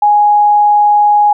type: tone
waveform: sine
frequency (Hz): 830.6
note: G#5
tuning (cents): 0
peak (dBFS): -5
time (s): 0.02-1.33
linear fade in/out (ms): 5
effects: none